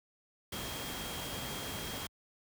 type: tone in noise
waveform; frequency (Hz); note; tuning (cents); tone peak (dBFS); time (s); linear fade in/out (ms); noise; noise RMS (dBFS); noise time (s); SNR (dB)
sine; 3243; G#7; -42; -46; 0.52-2.07; 5; pink; -40; 0.52-2.07; -9
effects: high-pass 60 Hz 12 dB/octave